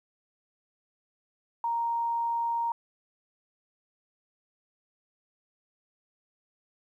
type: tone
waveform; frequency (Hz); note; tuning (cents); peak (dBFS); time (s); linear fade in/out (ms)
sine; 932.3; A#5; 0; -26; 1.64-2.72; 2
effects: 11-bit